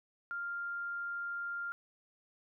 sine tone, 1396.9 Hz, F6, in tune, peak -36 dBFS, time 0.31-1.72 s, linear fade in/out 0 ms, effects none

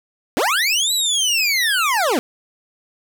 25% pulse linear two-way sweep, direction up then down, 215.8 to 4009 to 215.8 Hz, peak -12 dBFS, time 0.37-2.19 s, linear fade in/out 0 ms, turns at 0.93 s, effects none

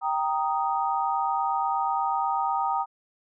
sine chord, Eb major, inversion first, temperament equal, 784 / 932.3 / 1244.5 Hz, G5 / Bb5 / Eb6, 0 / 0 / 0 cents, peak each -27 / -27 / -29 dBFS, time 0.01-2.86 s, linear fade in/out 50 ms, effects none

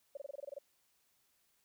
sine tone bursts, 564 Hz, C#5, 30 cents sharp, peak -40 dBFS, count 10, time 0.15-0.586 s, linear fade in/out 5 ms, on 22 ms, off 24 ms, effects white hiss -75 dBFS RMS until 1.64 s

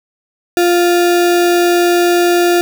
sine tone with sample-and-hold, 349.6 Hz, F4, 2 cents sharp, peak -8 dBFS, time 0.57-2.61 s, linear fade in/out 0 ms, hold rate 1050 Hz, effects none

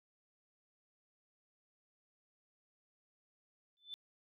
sine tone with exponential growth, 3520 Hz, A7, in tune, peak -39 dBFS, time 3.77-3.94 s, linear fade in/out 0 ms, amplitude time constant 35 ms, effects tanh soft clip ceiling -35 dBFS

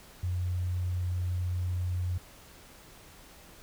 sine tone, 90 Hz, F#2, 47 cents flat, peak -28 dBFS, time 0.23-2.18 s, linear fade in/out 5 ms, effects pink hiss -53 dBFS RMS until 3.62 s

